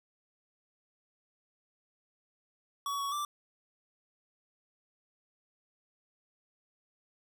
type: tone with pitch steps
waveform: square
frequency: 1128 / 1119 / 1174 Hz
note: C#6 / C#6 / D6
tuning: +30 / +16 / -1 cents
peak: -33 dBFS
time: 2.86-3.25 s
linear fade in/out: 2 ms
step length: 130 ms
effects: none